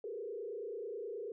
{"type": "tone with frequency modulation", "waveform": "sine", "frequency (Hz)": 436.8, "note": "A4", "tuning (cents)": -13, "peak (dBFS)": -39, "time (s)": [0.04, 1.32], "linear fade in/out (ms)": 2, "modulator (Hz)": 29.3, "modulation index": 1.7, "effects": []}